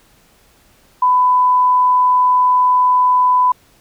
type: tone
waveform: sine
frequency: 1000 Hz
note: B5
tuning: 21 cents sharp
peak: -9 dBFS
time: 1.02-3.52 s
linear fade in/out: 5 ms
effects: pink hiss -52 dBFS RMS until 3.8 s